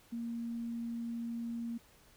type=tone; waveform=sine; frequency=233.1 Hz; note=A#3; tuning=in tune; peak=-36 dBFS; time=0.12-1.78 s; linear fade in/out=10 ms; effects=pink hiss -63 dBFS RMS until 2.16 s